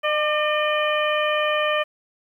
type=harmonic tone with a mistuned harmonic; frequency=606 Hz; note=D#5; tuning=46 cents flat; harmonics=1 / 2 / 3 / 4 / 5; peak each=-22 / -25 / -27 / -28 / -29 dBFS; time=0.03-1.84 s; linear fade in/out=20 ms; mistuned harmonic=2; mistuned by=-28 cents; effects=9-bit